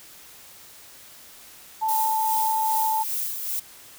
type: tone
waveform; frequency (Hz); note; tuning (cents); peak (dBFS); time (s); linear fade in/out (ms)
sine; 880; A5; 0; -21; 1.81-3.04; 20
type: noise with tremolo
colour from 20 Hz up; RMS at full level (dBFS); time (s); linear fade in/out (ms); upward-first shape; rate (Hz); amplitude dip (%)
violet; -27; 1.88-3.6; 10; sine; 2.5; 45
effects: white hiss -47 dBFS RMS until 3.98 s